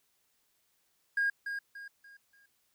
triangle tone with echo, 1627 Hz, G#6, 36 cents flat, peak -23 dBFS, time 1.17-1.3 s, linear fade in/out 5 ms, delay 290 ms, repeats 4, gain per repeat -9 dB, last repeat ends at 2.46 s, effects tanh soft clip ceiling -23 dBFS + white hiss -74 dBFS RMS until 2.74 s

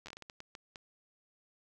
slowing click train, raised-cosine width 0.2 ms, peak -29 dBFS, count 11, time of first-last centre 0.06-0.758 s, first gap 10 ms, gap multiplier 1.4, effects none

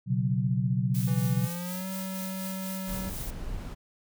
sine chord, B suspended second, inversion none, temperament equal, 123.47 / 138.59 / 185 Hz, B2 / C#3 / F#3, 0 / 0 / 0 cents, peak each -27 / -29 / -29 dBFS, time 0.06-1.49 s, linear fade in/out 50 ms
blue noise with tremolo, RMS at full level -39 dBFS, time 0.94-3.31 s, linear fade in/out 10 ms, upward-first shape sine, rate 4.1 Hz, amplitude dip 40%
square tone with pitch glide, 165 to 189.54 Hz, E3 to F#3, +2 to +42 cents, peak -34 dBFS, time 1.07-3.1 s, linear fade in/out 10 ms, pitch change +240 cents, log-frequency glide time 1.38-1.87 s
brown noise, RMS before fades -36 dBFS, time 2.87-3.75 s, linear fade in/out 20 ms
effects none

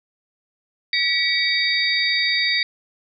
sine tone cluster, 1943 / 2265 / 3754 / 4623 Hz, B6 / C#7 / A#7 / D8, -29 / +37 / +11 / -28 cents, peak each -23 dBFS, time 0.93-2.63 s, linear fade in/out 2 ms, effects none

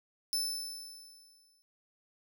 sawtooth tone with exponential decay, 5274 Hz, E8, in tune, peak -26 dBFS, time 0.33-1.62 s, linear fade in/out 0 ms, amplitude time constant 280 ms, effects none

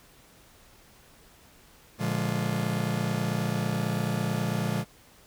45% pulse chord, Bb dominant seventh, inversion none, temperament just, 116.54 / 145.68 / 174.81 / 209.8 Hz, Bb2 / D3 / F3 / Ab3, 0 / -14 / +2 / +18 cents, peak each -32 dBFS, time 1.98-4.85 s, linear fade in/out 50 ms, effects pink hiss -56 dBFS RMS until 5.26 s

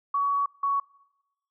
sine tone pair in turn, 1127 / 1117.9 Hz, C#6 / C#6, +28 / +14 cents, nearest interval unison, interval 14 cents, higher first, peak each -22 dBFS, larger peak neither, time 0.14-0.46 / 0.63-0.8 s, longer first, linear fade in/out 5 ms, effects noise-tail reverb RT60 1.0 s tail -23 dB re dry

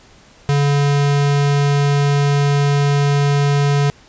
square tone, 142.7 Hz, D3, 49 cents flat, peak -13 dBFS, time 0.49-3.9 s, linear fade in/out 0 ms, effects pink hiss -47 dBFS RMS until 4.08 s + resampled to 16000 Hz

